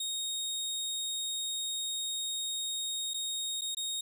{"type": "tone with dropouts", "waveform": "25% pulse", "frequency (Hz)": 3730, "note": "A#7", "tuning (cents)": 0, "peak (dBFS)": -29, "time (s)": [0, 4.01], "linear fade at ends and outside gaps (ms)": 5, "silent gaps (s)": [[3.136, 3.142], [3.611, 3.617], [3.748, 3.769]], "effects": []}